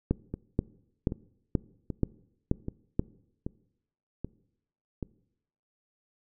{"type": "two click trains", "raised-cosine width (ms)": 3, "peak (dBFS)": [-11, -20], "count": [7, 7], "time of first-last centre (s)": [[0.11, 2.995], [0.34, 5.027]], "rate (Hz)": [2.08, 1.28], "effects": ["noise-tail reverb RT60 0.8 s tail -22 dB re dry"]}